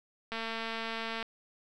click train, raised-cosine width 0.3 ms, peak -21 dBFS, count 206, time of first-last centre 0.32-1.227 s, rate 226 Hz, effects none

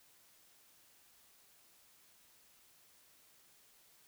silence, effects white hiss -66 dBFS RMS until 4.07 s

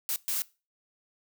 blue noise bursts at uneven times, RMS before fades -30 dBFS, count 2, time 0.09-0.16 / 0.28-0.42 s, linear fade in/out 0 ms, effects noise-tail reverb RT60 0.3 s tail -21 dB re dry

